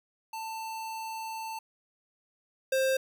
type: tone pair in turn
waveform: square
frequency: 890 / 528.6 Hz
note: A5 / C5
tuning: +20 / +18 cents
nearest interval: major sixth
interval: 902 cents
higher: first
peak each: -36 / -25 dBFS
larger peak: second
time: 0.33-1.59 / 2.72-2.97 s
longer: first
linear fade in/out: 5 ms
effects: 11-bit